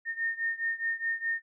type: beating tone pair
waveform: sine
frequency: 1827 / 1831.8 Hz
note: A#6 / A#6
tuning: -35 / -31 cents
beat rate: 4.8 Hz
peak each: -31 / -33 dBFS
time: 0.05-1.42 s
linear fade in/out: 50 ms
effects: none